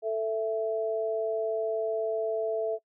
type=tone pair together; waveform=sine; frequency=441.8 / 662 Hz; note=A4 / E5; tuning=+7 / +7 cents; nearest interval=perfect fifth; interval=700 cents; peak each=-29 / -29 dBFS; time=0.02-2.79 s; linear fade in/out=50 ms; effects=noise-tail reverb RT60 0.1 s tail -24 dB re dry